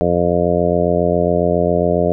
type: harmonic tone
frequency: 87.3 Hz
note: F2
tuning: in tune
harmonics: 1 / 2 / 3 / 4 / 5 / 6 / 7 / 8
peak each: -24 / -20 / -24 / -23 / -19 / -21 / -18 / -24 dBFS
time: 0.01-2.12 s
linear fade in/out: 0 ms
effects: none